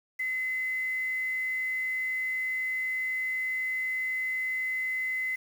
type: tone with quantisation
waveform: sine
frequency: 2038 Hz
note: C7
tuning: 46 cents flat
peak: -28 dBFS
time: 0.19-5.36 s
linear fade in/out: 10 ms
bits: 8
effects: none